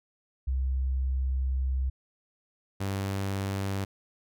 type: tone pair in turn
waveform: sine / sawtooth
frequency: 65.41 / 97.81 Hz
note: C2 / G2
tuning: 0 / -3 cents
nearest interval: perfect fifth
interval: 697 cents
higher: second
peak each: -25 dBFS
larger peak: neither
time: 0.47-1.9 / 2.8-3.85 s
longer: first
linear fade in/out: 10 ms
effects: none